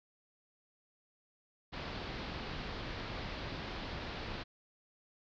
pink low-pass noise, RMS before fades -42 dBFS, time 1.72-4.44 s, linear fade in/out 20 ms, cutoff 4800 Hz, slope 48 dB/octave, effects none

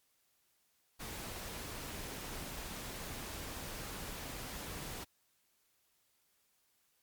pink noise, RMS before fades -44 dBFS, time 0.99-5.05 s, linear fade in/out 20 ms, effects white hiss -75 dBFS RMS until 7.02 s + MP3 96 kbps

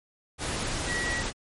sine tone in noise, 1925 Hz, B6, 45 cents flat, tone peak -29 dBFS, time 0.86-1.24 s, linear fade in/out 50 ms, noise pink, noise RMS -31 dBFS, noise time 0.38-1.33 s, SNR -1 dB, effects MP3 48 kbps

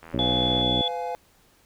click train, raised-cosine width 0.5 ms, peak -28 dBFS, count 49, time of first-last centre 0.03-0.613 s, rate 82.3 Hz
harmonic tone, 61.9 Hz, B1, 5 cents sharp, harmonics 1 / 2 / 3 / 4 / 5 / 6 / 7 / 8 / 9 / 10, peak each -34 / -31 / -33 / -30 / -31 / -36 / -40 / -43 / -35 / -45 dBFS, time 0.13-0.82 s, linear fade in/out 10 ms
sine tone, 3430 Hz, A7, 45 cents flat, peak -23 dBFS, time 0.19-0.88 s, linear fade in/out 2 ms
triangle chord, F diminished, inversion second, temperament just, 502.9 / 698.5 / 838.1 Hz, Cb5 / F5 / Ab5, +31 / 0 / +16 cents, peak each -30 dBFS, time 0.19-1.15 s, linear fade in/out 0 ms
effects pink hiss -60 dBFS RMS until 1.65 s

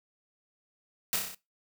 white noise with echo, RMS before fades -28 dBFS, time 1.13-1.16 s, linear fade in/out 0 ms, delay 31 ms, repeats 6, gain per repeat -3 dB, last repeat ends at 1.346 s, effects noise-tail reverb RT60 0.2 s tail -19 dB re dry

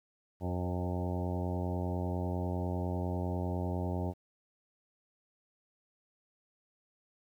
harmonic tone with a mistuned harmonic, 90 Hz, F#2, 47 cents flat, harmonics 1 / 2 / 3 / 4 / 5 / 6 / 7 / 8 / 9 / 10, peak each -34 / -38 / -41 / -42 / -46 / -46 / -44 / -49 / -46 / -49 dBFS, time 0.4-4.14 s, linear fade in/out 50 ms, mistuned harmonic 6, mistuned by +18 cents, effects 11-bit

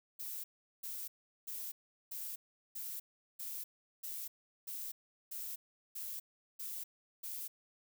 violet noise bursts, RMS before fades -43 dBFS, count 12, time 0.19-7.48 s, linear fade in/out 10 ms, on 250 ms, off 390 ms, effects none

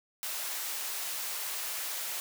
white high-pass noise, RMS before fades -36 dBFS, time 0.23-2.2 s, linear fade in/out 0 ms, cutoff 590 Hz, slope 12 dB/octave, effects none

